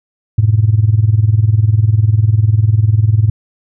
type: tone with tremolo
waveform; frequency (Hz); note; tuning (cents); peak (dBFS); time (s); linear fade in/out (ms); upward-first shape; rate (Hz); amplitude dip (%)
sine; 107.8; A2; -35; -3; 0.38-3.3; 5; sine; 20; 85
effects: tanh soft clip ceiling 0 dBFS